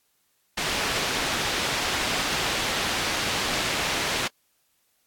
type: low-pass noise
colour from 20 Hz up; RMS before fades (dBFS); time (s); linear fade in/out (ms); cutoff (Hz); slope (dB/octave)
white; -27; 0.57-4.28; 10; 4000; 12
effects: white hiss -69 dBFS RMS until 5.06 s + AAC 64 kbps